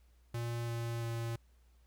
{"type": "tone with pitch steps", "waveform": "square", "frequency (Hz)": [117.8, 116.85, 115.91], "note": ["A#2", "A#2", "A#2"], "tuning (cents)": [19, 5, -9], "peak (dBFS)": -36, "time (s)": [0.34, 1.36], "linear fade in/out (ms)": 5, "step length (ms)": 340, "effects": ["added 60 Hz sine -62 dBFS peak until 1.86 s", "pink hiss -75 dBFS RMS until 1.86 s"]}